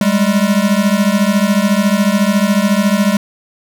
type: beating tone pair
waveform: square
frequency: 196 / 210 Hz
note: G3 / G#3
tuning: 0 / +19 cents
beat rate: 14 Hz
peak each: -14 dBFS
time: 0.01-3.17 s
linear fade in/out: 2 ms
effects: none